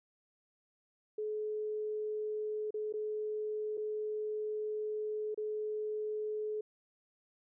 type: tone with dropouts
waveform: sine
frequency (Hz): 426.9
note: G#4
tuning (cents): +48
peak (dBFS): -34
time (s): 1.18-6.61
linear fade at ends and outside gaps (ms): 5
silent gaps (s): 2.707-2.741 / 2.926-2.937 / 3.772-3.776 / 5.345-5.375
effects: none